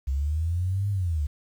sine linear two-way sweep, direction up then down, 65 to 102.4 to 69.4 Hz, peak -23 dBFS, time 0.07-1.27 s, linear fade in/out 10 ms, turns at 0.9 s, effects 9-bit

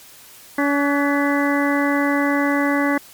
harmonic tone with a mistuned harmonic, 284.4 Hz, C#4, 45 cents sharp, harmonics 1 / 2 / 3 / 4 / 5 / 6 / 7, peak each -18 / -24 / -27 / -26 / -29 / -27 / -25 dBFS, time 0.58-2.98 s, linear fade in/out 5 ms, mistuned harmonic 5, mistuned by +75 cents, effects white hiss -44 dBFS RMS until 3.13 s + MP3 96 kbps

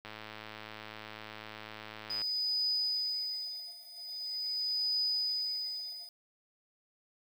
click train, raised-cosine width 0.3 ms, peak -28 dBFS, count 235, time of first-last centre 0.05-2.217 s, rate 108 Hz
sine tone with tremolo, 4977 Hz, D#8, in tune, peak -28 dBFS, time 2.1-6.09 s, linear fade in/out 2 ms, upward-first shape triangle, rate 0.43 Hz, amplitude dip 95%
effects 9-bit

